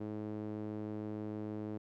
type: tone with band-pass filter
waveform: sawtooth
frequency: 106.4 Hz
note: G#2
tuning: 42 cents sharp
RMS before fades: -41 dBFS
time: 0-1.78 s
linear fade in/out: 10 ms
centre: 330 Hz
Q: 1.6
effects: none